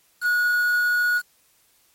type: tone with quantisation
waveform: triangle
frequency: 1455 Hz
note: F#6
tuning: 29 cents flat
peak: -16 dBFS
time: 0.21-1.22 s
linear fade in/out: 50 ms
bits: 6
effects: white hiss -61 dBFS RMS until 1.94 s + MP3 64 kbps